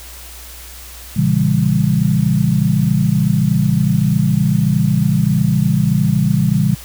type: chord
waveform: sine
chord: A# diminished seventh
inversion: none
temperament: just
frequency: 116.54 / 139.85 / 167.82 / 201.4 Hz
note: A#2 / C#3 / E3 / G3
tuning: 0 / +16 / +31 / +47 cents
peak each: -19 / -16 / -16 / -17 dBFS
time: 1.16-6.75 s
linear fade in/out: 10 ms
effects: added 60 Hz sine -36 dBFS peak until 6.84 s + white hiss -36 dBFS RMS until 6.84 s